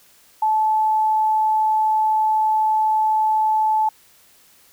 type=tone; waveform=sine; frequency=868 Hz; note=A5; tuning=24 cents flat; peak=-15 dBFS; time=0.42-3.89 s; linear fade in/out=5 ms; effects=white hiss -53 dBFS RMS until 4.72 s